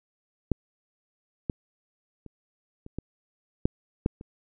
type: clicks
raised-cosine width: 3 ms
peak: -10 / -14 / -30 / -29 / -19 / -8 / -9 / -28 dBFS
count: 8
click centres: 0.517 / 1.498 / 2.263 / 2.864 / 2.986 / 3.655 / 4.061 / 4.211 s
effects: none